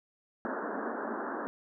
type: band-pass noise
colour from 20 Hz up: pink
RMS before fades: -36 dBFS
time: 0.45-1.47 s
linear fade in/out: 0 ms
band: 210 to 1700 Hz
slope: 96 dB/octave
effects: none